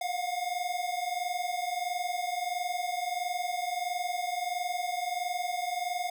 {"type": "tone pair together", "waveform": "square", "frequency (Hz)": [705, 726.5], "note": ["F5", "F#5"], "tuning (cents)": [16, -32], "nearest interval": "minor second", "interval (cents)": 52, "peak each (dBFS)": [-34, -34], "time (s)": [0.01, 6.1], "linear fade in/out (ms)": 5, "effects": []}